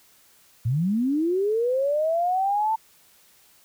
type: linear sweep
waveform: sine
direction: up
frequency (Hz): 106.1 to 897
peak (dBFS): -20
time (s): 0.65-2.76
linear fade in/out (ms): 10
effects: white hiss -57 dBFS RMS until 3.64 s